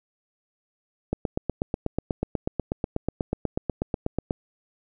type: click train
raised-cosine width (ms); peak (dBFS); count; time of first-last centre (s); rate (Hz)
2; -11; 27; 1.13-4.308; 8.18
effects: none